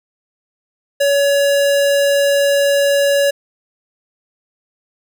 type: tone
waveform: square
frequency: 564 Hz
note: C#5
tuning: 30 cents sharp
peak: -12 dBFS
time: 1-3.31 s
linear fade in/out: 10 ms
effects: none